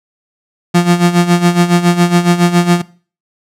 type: tone with tremolo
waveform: 35% pulse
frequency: 174.61 Hz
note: F3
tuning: in tune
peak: -3 dBFS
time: 0.74-2.82 s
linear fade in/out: 10 ms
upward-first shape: sine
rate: 7.2 Hz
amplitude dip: 75%
effects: noise-tail reverb RT60 0.4 s tail -19 dB re dry + low-pass 11000 Hz 12 dB/octave